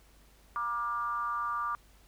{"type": "tone with frequency modulation", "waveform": "sine", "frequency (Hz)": 1184, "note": "D6", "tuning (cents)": 14, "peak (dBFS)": -30, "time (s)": [0.56, 1.75], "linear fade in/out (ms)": 0, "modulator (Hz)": 232, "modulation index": 0.66, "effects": ["added 50 Hz sine -59 dBFS peak until 2.07 s", "pink hiss -63 dBFS RMS until 2.07 s"]}